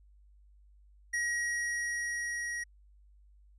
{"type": "tone with level ramp", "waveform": "square", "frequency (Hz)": 1900, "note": "A#6", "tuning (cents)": 33, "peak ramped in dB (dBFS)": [-30, -35], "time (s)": [1.13, 2.64], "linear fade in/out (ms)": 10, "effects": ["added 50 Hz sine -57 dBFS peak until 3.58 s", "resampled to 22050 Hz"]}